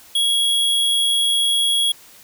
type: tone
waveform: square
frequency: 3321 Hz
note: G#7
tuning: 1 cent flat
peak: -16 dBFS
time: 0.15-1.92 s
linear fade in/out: 5 ms
effects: white hiss -46 dBFS RMS until 2.23 s